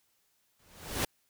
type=noise with exponential growth; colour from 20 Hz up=pink; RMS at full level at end=-28 dBFS; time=0.59-1.05 s; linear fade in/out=5 ms; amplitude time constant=98 ms; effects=white hiss -73 dBFS RMS until 1.29 s